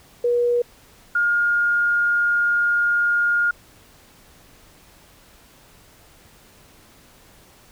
sine tone pair in turn, 481.4 / 1419.4 Hz, B4 / F6, -44 / +28 cents, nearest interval octave + perfect fifth, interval 1872 cents, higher second, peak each -16 dBFS, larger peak neither, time 0.24-0.62 / 1.15-3.51 s, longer second, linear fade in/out 5 ms, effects pink hiss -51 dBFS RMS until 7.71 s

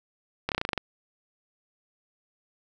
slowing click train, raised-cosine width 0.3 ms, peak -11 dBFS, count 9, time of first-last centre 0.49-0.777 s, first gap 28 ms, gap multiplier 1.07, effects none

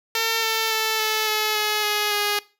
5% pulse tone with pitch steps, 451.8 / 446.1 / 440.5 / 434.9 / 429.4 / 424 / 418.6 / 413.3 Hz, A4 / A4 / A4 / A4 / A4 / G#4 / G#4 / G#4, +46 / +24 / +2 / -20 / -42 / +36 / +14 / -8 cents, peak -9 dBFS, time 0.15-2.39 s, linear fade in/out 2 ms, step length 280 ms, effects noise-tail reverb RT60 0.3 s tail -20 dB re dry

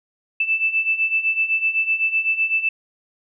sine beating tone pair, 2637 / 2644.9 Hz, E7 / E7, 0 / +5 cents, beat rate 7.9 Hz, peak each -23 / -19 dBFS, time 0.4-2.69 s, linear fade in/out 5 ms, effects none

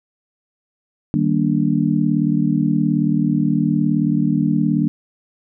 sine chord, Eb major seventh, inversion none, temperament just, 155.56 / 194.45 / 233.3 / 291.7 Hz, Eb3 / G3 / Bb3 / D4, 0 / -14 / +2 / -12 cents, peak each -20 dBFS, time 1.14-4.88 s, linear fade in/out 0 ms, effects none

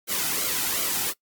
white noise with flanger, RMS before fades -26 dBFS, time 0.07-1.14 s, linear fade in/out 50 ms, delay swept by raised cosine 1.1 to 1.82 ms, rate 2.7 Hz, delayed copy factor -0.6, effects noise-tail reverb RT60 0.1 s tail -21 dB re dry + Opus 48 kbps

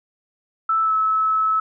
sine tone with pitch glide, 1318.5 to 1298.8 Hz, E6 to E6, 0 to -26 cents, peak -16 dBFS, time 0.69-1.6 s, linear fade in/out 5 ms, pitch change -26 cents, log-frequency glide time 0.82-0.93 s, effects none

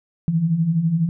sine beating tone pair, 155.2 / 167.2 Hz, D#3 / E3, -4 / +25 cents, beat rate 12 Hz, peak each -24 / -17 dBFS, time 0.28-1.09 s, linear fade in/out 0 ms, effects none

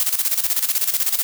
blue noise with tremolo, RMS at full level -18 dBFS, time 0-1.23 s, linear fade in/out 0 ms, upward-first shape square, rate 16 Hz, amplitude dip 70%, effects none

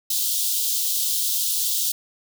white high-pass noise, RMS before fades -23 dBFS, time 0.1-1.92 s, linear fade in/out 5 ms, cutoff 3200 Hz, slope 48 dB/octave, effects none

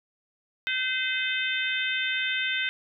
harmonic tone, 514 Hz, C5, 31 cents flat, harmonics 3 / 4 / 5 / 6 / 7, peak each -30 / -31 / -32 / -33 / -33 dBFS, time 0.67-2.69 s, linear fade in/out 0 ms, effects none

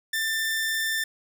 sawtooth tone, 1783 Hz, A6, 22 cents sharp, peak -21 dBFS, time 0.13-1.04 s, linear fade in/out 5 ms, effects none

